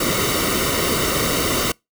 pink noise with comb filter, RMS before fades -20 dBFS, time 0-1.72 s, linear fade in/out 5 ms, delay 1.2 ms, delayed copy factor -0.7, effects noise-tail reverb RT60 0.2 s tail -26 dB re dry

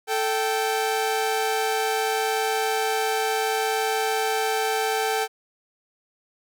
sawtooth tone pair together, 440 / 779.3 Hz, A4 / G5, 0 / -10 cents, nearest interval minor seventh, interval 990 cents, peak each -21 dBFS, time 0.07-5.28 s, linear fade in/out 50 ms, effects none

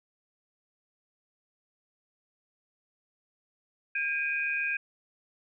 sine tone cluster, 1614 / 2337 / 2485 Hz, G#6 / D7 / D#7, -50 / -9 / -3 cents, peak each -31 / -38 / -30 dBFS, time 3.95-4.77 s, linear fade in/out 5 ms, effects none

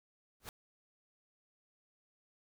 pink noise with exponential growth, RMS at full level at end -40 dBFS, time 0.4-0.49 s, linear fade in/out 1 ms, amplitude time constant 19 ms, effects none

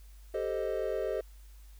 triangle chord, A half-diminished seventh, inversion third, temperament equal, 392 / 440 / 523.3 / 622.3 Hz, G4 / A4 / C5 / Eb5, 0 / 0 / 0 / 0 cents, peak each -34 dBFS, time 0.34-1.21 s, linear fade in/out 5 ms, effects added 50 Hz sine -49 dBFS peak until 1.79 s + white hiss -64 dBFS RMS until 1.79 s

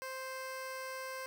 15% pulse tone, 523.3 Hz, C5, in tune, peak -34 dBFS, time 0.02-1.26 s, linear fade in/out 0 ms, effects none

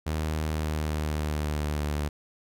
sawtooth tone with pitch glide, 77.78 to 74.1 Hz, D#2 to D2, 0 to +16 cents, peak -23 dBFS, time 0.06-2.09 s, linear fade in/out 10 ms, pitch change -84 cents, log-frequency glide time 0.46-1.95 s, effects none

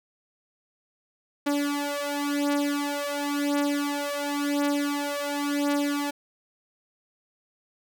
sawtooth beating tone pair, 287.1 / 288.04 Hz, D4 / D4, -39 / -33 cents, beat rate 0.94 Hz, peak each -24 / -24 dBFS, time 1.46-6.11 s, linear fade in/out 10 ms, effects none

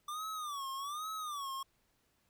square tone with vibrato, 1174.7 Hz, D6, in tune, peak -39 dBFS, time 0.08-1.63 s, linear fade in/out 5 ms, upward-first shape sine, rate 1.2 Hz, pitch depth 160 cents each way, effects pink hiss -75 dBFS RMS until 2.29 s

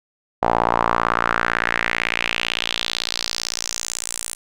sawtooth tone with band-pass filter sweep, 57.9 Hz, A#1, 11 cents flat, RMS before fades -22 dBFS, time 0.42-4.35 s, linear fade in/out 10 ms, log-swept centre 800 to 9200 Hz, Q 2.9, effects none

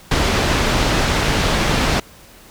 pink low-pass noise, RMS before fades -17 dBFS, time 0.11-2 s, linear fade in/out 5 ms, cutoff 5000 Hz, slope 12 dB/octave, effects pink hiss -44 dBFS RMS until 2.5 s

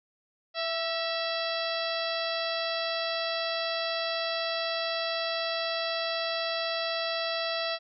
harmonic tone with a mistuned harmonic, 664 Hz, E5, 12 cents sharp, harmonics 1 / 2 / 3 / 4 / 5 / 6 / 7 / 8, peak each -32 / -37 / -38 / -39 / -38 / -37 / -38 / -42 dBFS, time 0.54-7.79 s, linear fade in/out 50 ms, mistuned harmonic 3, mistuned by -49 cents, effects none

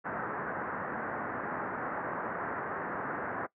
white low-pass noise, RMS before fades -36 dBFS, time 0.04-3.47 s, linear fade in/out 20 ms, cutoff 1700 Hz, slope 48 dB/octave, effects noise-tail reverb RT60 0.1 s tail -20 dB re dry + high-pass 150 Hz 12 dB/octave

